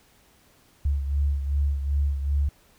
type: beating tone pair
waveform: sine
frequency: 70.5 / 73.1 Hz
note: C#2 / D2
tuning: +30 / -7 cents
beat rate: 2.6 Hz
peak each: -22 / -30 dBFS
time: 0.85-2.49 s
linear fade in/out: 5 ms
effects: pink hiss -59 dBFS RMS until 2.78 s